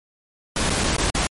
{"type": "noise with dropouts", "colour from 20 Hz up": "pink", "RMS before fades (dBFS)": -21, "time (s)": [0.56, 1.27], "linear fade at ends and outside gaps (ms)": 2, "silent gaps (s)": [[0.697, 0.702], [0.837, 0.84], [0.966, 0.982], [1.103, 1.148]], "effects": ["MP3 48 kbps"]}